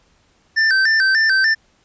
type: tone with vibrato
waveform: square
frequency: 1662 Hz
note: G#6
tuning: 1 cent sharp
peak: -13 dBFS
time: 0.56-1.55 s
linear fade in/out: 20 ms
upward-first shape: square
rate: 3.4 Hz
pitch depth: 120 cents each way
effects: pink hiss -58 dBFS RMS until 1.84 s + resampled to 16000 Hz